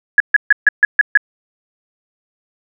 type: tone bursts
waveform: sine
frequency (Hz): 1685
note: G#6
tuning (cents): +25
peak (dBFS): -4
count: 7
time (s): 0.18-1.174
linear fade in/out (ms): 2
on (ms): 22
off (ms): 140
effects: none